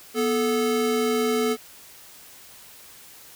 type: tone pair together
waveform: square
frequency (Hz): 244.5 / 435.6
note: B3 / A4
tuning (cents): -17 / -17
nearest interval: minor seventh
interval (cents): 1000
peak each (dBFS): -26 / -23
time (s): 0.14-1.57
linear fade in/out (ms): 50
effects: white hiss -47 dBFS RMS until 3.35 s